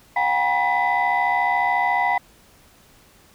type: tone cluster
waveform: sine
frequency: 724 / 798 / 959 / 2000 Hz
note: F#5 / G5 / A#5 / B6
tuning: -38 / +31 / +49 / +21 cents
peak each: -22 dBFS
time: 0.16-2.18 s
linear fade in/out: 5 ms
effects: tanh soft clip ceiling -11 dBFS + pink hiss -53 dBFS RMS until 3.34 s